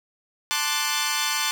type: chord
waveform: 10% pulse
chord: D dominant seventh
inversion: second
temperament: equal with one note detuned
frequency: 880 / 1051.3 / 1174.7 / 1480 Hz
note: A5 / C6 / D6 / F#6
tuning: 0 / +8 / 0 / 0 cents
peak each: -20 dBFS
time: 0.51-1.51 s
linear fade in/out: 0 ms
effects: none